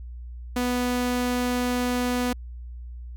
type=tone; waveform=sawtooth; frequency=246.9 Hz; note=B3; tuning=in tune; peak=-19 dBFS; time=0.56-2.33 s; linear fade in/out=5 ms; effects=added 60 Hz sine -35 dBFS peak until 3.16 s